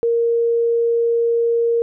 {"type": "tone", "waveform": "sine", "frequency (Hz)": 466.2, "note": "A#4", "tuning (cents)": 0, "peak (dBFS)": -14, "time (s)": [0.03, 1.82], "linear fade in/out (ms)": 0, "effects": []}